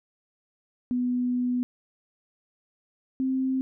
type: tone pair in turn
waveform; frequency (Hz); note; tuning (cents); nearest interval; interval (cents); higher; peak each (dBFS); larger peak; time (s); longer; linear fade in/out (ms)
sine; 247.6 / 262.3; B3 / C4; +5 / +4; minor second; 99; second; -23; neither; 0.91-1.63 / 3.2-3.61; first; 0
effects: none